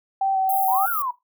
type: tone with vibrato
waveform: sine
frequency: 770 Hz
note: G5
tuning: 31 cents flat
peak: -18 dBFS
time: 0.21-0.86 s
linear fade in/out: 5 ms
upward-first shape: square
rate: 3.5 Hz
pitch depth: 15 cents each way
type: high-pass noise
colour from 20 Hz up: white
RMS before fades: -28 dBFS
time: 0.49-1.02 s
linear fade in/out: 2 ms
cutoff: 11000 Hz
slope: 48 dB/octave
type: exponential two-way sweep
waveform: sine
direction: up then down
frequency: 877 to 1459 to 950 Hz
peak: -23 dBFS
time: 0.68-1.11 s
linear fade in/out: 5 ms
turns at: 0.89 s
effects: noise-tail reverb RT60 0.2 s tail -18 dB re dry